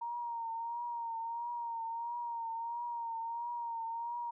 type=tone with vibrato; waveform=sine; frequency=932.3 Hz; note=A#5; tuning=in tune; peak=-36 dBFS; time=0.01-4.31 s; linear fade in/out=10 ms; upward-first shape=triangle; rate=1.5 Hz; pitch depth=50 cents each way; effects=none